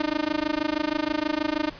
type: tone with amplitude modulation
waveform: sawtooth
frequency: 304.8 Hz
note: D#4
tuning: 36 cents flat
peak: -16 dBFS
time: 0-1.7 s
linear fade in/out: 5 ms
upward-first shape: sine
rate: 26.3 Hz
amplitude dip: 100%
effects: pink hiss -44 dBFS RMS until 1.79 s + resampled to 11025 Hz